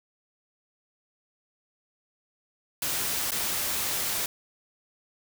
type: noise with dropouts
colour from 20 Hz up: white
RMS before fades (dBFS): -29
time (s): 2.82-4.26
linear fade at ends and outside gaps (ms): 2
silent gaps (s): 3.308-3.318
effects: none